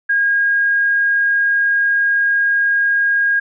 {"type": "tone", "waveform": "sine", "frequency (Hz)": 1629, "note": "G#6", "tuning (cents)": -34, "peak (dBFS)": -12, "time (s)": [0.09, 3.4], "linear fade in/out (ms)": 10, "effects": []}